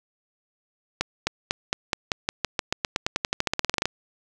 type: accelerating click train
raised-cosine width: 0.2 ms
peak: -5 dBFS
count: 26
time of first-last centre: 1.01-3.856 s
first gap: 260 ms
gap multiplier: 0.92
effects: none